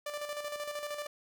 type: tone with tremolo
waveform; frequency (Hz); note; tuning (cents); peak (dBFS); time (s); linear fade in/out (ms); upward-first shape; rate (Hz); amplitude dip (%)
sawtooth; 589; D5; +5; -31; 0.06-1.07; 5; square; 13; 50
effects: none